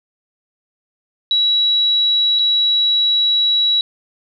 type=tone with dropouts; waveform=sine; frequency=3900 Hz; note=B7; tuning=23 cents flat; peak=-12 dBFS; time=1.31-3.81 s; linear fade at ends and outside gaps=1 ms; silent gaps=2.389-2.393 s; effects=none